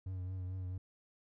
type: tone with vibrato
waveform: triangle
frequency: 92.5 Hz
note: F#2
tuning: in tune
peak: -36 dBFS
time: 0.06-0.78 s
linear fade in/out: 5 ms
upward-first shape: triangle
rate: 4.5 Hz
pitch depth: 40 cents each way
effects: none